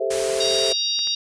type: chord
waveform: sine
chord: A minor seventh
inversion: third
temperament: just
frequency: 396 / 440 / 528 / 660 Hz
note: G4 / A4 / C5 / E5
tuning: +18 / 0 / +16 / +2 cents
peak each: -26 dBFS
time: 0-0.73 s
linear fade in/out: 10 ms
type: noise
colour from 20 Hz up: white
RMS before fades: -28 dBFS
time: 0.1-0.73 s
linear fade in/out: 10 ms
type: harmonic tone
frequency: 938 Hz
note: A#5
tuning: 11 cents sharp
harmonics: 3 / 4 / 5 / 6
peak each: -32 / -23 / -25 / -29 dBFS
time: 0.4-1.15 s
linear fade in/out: 5 ms
type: clicks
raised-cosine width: 0.2 ms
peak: -20 dBFS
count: 3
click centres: 0.621 / 0.991 / 1.073 s
effects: resampled to 22050 Hz